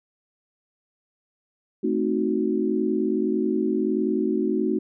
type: chord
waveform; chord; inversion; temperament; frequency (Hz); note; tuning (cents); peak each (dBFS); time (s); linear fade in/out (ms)
sine; A diminished seventh; none; equal; 220 / 261.6 / 311.1 / 370; A3 / C4 / Eb4 / Gb4; 0 / 0 / 0 / 0; -26 / -28 / -26 / -25; 1.83-4.79; 10
effects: none